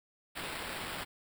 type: noise with sample-and-hold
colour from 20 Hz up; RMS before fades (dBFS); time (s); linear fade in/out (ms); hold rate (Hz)
white; -40; 0.35-1.05; 20; 6300
effects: none